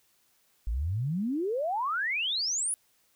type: exponential sweep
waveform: sine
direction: up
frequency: 50.5 to 10610 Hz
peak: -27 dBFS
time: 0.67-2.74 s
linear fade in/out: 0 ms
effects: white hiss -68 dBFS RMS until 3.15 s